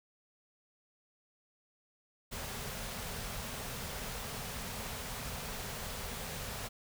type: band-stop noise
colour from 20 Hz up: pink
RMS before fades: -41 dBFS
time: 2.31-6.69 s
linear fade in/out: 20 ms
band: 260 to 380 Hz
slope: 96 dB/octave
effects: none